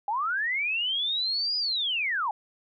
sine linear two-way sweep, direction up then down, 784 to 4978 to 784 Hz, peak -25 dBFS, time 0.08-2.31 s, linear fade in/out 2 ms, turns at 1.57 s, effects none

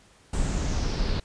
brown noise with low-pass filter sweep, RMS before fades -26 dBFS, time 0.33-1.2 s, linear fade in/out 5 ms, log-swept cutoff 8400 to 4300 Hz, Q 4.3, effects pink hiss -57 dBFS RMS until 1.24 s + resampled to 22050 Hz

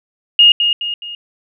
sine tone with echo, 2852 Hz, F7, 36 cents sharp, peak -4 dBFS, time 0.39-0.52 s, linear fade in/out 2 ms, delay 210 ms, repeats 3, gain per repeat -7 dB, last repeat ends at 1.15 s, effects none

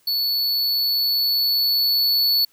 square tone with level ramp, 4435 Hz, C#8, in tune, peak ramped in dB -20 to -16 dBFS, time 0.07-2.45 s, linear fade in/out 5 ms, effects white hiss -60 dBFS RMS until 2.52 s

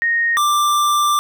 sine / square tone pair in turn, 1860 / 1180.9 Hz, A#6 / D6, -4 / +9 cents, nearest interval minor sixth, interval 787 cents, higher first, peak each -14 dBFS, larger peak neither, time 0.02-0.37 / 0.37-1.19 s, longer second, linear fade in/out 0 ms, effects none

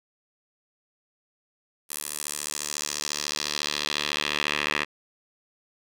10% pulse tone with band-pass filter sweep, 74.1 Hz, D2, 16 cents sharp, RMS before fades -30 dBFS, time 1.89-4.85 s, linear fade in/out 20 ms, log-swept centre 11000 to 2300 Hz, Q 1.7, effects none

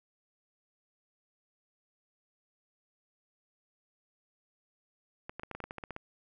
clicks, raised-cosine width 0.5 ms, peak -25 dBFS, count 12, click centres 5.295 / 5.396 / 5.434 / 5.513 / 5.55 / 5.603 / 5.64 / 5.709 / 5.783 / 5.838 / 5.907 / 5.964 s, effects none

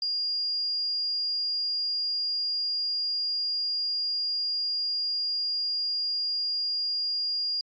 sine tone, 4828 Hz, D8, 47 cents sharp, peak -26 dBFS, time 0.02-7.61 s, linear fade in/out 2 ms, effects AAC 32 kbps

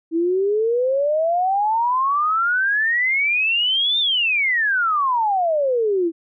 sine exponential two-way sweep, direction up then down, 321.1 to 3648 to 321.1 Hz, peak -16 dBFS, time 0.11-6.12 s, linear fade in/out 50 ms, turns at 3.99 s, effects none

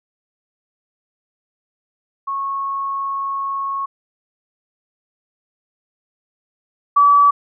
sine tone pair in turn, 1099 / 1147.3 Hz, C#6 / D6, -15 / -41 cents, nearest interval minor second, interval 74 cents, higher second, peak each -20 / -8 dBFS, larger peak second, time 2.27-3.86 / 6.96-7.31 s, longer first, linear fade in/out 10 ms, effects none

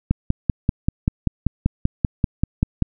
click train, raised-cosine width 5 ms, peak -4 dBFS, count 15, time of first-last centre 0.11-2.823 s, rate 5.16 Hz, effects none

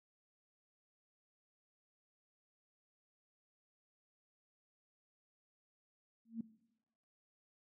sine tone with exponential growth, 227.5 Hz, A#3, 42 cents flat, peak -34 dBFS, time 6.25-6.41 s, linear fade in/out 5 ms, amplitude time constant 34 ms, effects noise-tail reverb RT60 0.9 s tail -19 dB re dry

